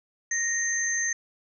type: tone pair together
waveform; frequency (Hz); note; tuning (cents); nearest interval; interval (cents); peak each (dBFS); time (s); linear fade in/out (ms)
sine; 1864.7 / 6272; A#6 / G8; 0 / 0; octave + major sixth; 2100; -27; 0.31-1.13; 5
effects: none